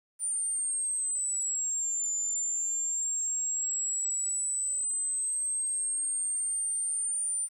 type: exponential two-way sweep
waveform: sine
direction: down then up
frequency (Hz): 9170 to 7110 to 9170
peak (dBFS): -28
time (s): 0.19-7.49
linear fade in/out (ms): 50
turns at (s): 2.12
effects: 10-bit